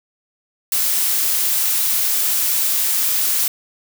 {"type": "noise", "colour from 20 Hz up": "blue", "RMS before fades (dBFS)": -18, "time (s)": [0.72, 3.48], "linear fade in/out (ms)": 2, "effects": []}